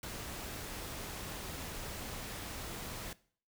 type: noise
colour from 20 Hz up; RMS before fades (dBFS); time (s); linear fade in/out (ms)
pink; -43; 0.03-3.13; 2
effects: noise-tail reverb RT60 0.5 s tail -20 dB re dry